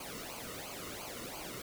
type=noise with flanger; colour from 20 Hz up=pink; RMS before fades=-44 dBFS; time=0-1.62 s; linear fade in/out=5 ms; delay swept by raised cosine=0.54 to 1.25 ms; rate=2.9 Hz; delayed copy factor=-0.75; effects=none